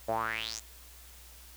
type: tone with band-pass filter sweep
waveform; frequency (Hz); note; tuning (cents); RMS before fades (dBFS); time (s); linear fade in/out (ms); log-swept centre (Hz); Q
sawtooth; 111.7; A2; +27; -34; 0.08-0.6; 10; 580 to 7300; 6.1
effects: added 60 Hz sine -53 dBFS peak until 1.56 s + white hiss -54 dBFS RMS until 1.56 s